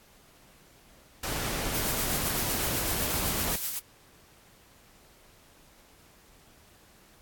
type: noise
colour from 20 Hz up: pink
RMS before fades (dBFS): -32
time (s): 1.23-3.56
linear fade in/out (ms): 5
type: noise with tremolo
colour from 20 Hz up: blue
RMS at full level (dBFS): -30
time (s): 1.73-3.8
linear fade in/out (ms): 20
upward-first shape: sine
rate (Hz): 7.9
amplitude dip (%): 45
effects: pink hiss -58 dBFS RMS until 7.21 s + AAC 64 kbps